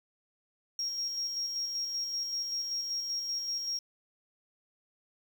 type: tone with tremolo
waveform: triangle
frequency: 5588 Hz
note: F8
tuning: in tune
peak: -28 dBFS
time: 0.79-3.79 s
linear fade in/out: 2 ms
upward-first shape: square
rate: 5.2 Hz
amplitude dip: 40%
effects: tanh soft clip ceiling -27 dBFS + 9-bit